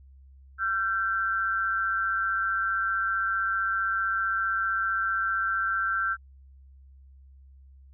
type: tone pair together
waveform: sine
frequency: 1357.7 / 1558 Hz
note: F6 / G6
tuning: -49 / -11 cents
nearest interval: major second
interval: 238 cents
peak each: -27 dBFS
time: 0.58-6.17 s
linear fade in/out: 50 ms
effects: added 67 Hz sine -49 dBFS peak until 7.93 s